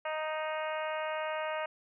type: harmonic tone with a mistuned harmonic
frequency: 311.1 Hz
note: D#4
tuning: in tune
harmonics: 2 / 3 / 4 / 5 / 6 / 7 / 8 / 9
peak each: -35 / -39 / -41 / -43 / -45 / -46 / -47 / -48 dBFS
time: 0.05-1.66 s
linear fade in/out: 5 ms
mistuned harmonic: 9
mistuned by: +16 cents
effects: none